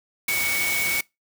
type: tone in noise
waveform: sine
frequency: 2235 Hz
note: C#7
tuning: 14 cents sharp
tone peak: -23 dBFS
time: 0.28-1.01 s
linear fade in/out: 5 ms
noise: white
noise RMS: -27 dBFS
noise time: 0.28-1.01 s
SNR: +1 dB
effects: noise-tail reverb RT60 0.2 s tail -23 dB re dry